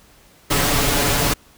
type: noise with comb filter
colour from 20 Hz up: pink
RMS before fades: -18 dBFS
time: 0.5-1.34 s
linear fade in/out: 10 ms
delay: 7 ms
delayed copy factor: +0.6
effects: pink hiss -51 dBFS RMS until 1.57 s